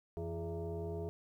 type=tone with frequency modulation; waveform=sine; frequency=165.3 Hz; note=E3; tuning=5 cents sharp; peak=-37 dBFS; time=0.17-1.09 s; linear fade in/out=0 ms; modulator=253 Hz; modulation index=1.7; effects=12-bit